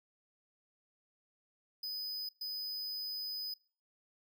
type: tone bursts at uneven times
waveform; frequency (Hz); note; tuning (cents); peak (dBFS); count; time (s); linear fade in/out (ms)
square; 5000; D#8; +8; -38; 2; 1.83-2.29 / 2.41-3.54; 5
effects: noise-tail reverb RT60 0.4 s tail -21 dB re dry